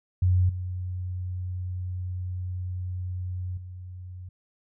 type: tone with level steps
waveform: sine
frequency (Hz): 91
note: F#2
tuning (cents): -28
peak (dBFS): -18 / -29 / -37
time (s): 0.22-4.29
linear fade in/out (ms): 5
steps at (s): 0.49 / 3.57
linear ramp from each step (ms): 5
effects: none